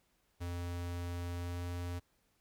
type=tone with pitch glide; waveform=square; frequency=87.31 to 87.87 Hz; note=F2 to F2; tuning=0 to +11 cents; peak=-38 dBFS; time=0.4-2 s; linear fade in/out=20 ms; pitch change=+11 cents; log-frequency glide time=1.39-1.63 s; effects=pink hiss -75 dBFS RMS until 2.4 s